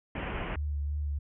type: low-pass noise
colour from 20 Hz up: pink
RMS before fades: -35 dBFS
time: 0.15-0.56 s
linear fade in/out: 5 ms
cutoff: 3000 Hz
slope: 96 dB/octave
type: tone with vibrato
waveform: sine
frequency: 73 Hz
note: D2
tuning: 10 cents flat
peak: -29 dBFS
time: 0.56-1.19 s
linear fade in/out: 10 ms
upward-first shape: sine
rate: 3 Hz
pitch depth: 27 cents each way
effects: none